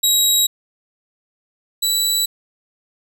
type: tone pair in turn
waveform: 20% pulse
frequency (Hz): 3837 / 3945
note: A#7 / B7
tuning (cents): +49 / -3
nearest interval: unison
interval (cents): 48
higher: second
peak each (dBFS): -7 / -10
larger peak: first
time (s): 0.03-0.47 / 1.82-2.26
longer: neither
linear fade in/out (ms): 10
effects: none